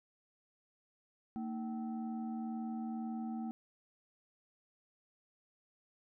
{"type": "tone with frequency modulation", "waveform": "sine", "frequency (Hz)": 228, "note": "A#3", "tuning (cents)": -38, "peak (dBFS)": -37, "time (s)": [1.36, 3.51], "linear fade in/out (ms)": 0, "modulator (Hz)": 538, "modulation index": 0.6, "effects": []}